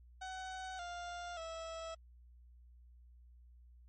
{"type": "tone with pitch steps", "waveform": "30% pulse", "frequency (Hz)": [751, 700.7, 653.8], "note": ["F#5", "F5", "E5"], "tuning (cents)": [26, 6, -14], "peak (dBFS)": -40, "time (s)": [0.21, 1.95], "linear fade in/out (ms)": 10, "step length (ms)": 580, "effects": ["added 60 Hz sine -57 dBFS peak until 3.88 s", "MP3 32 kbps"]}